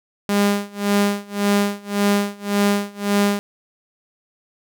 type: tone with tremolo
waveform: sawtooth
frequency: 202.8 Hz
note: G#3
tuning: 41 cents flat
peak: -10 dBFS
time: 0.29-3.39 s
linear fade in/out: 0 ms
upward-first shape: sine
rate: 1.8 Hz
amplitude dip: 95%
effects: none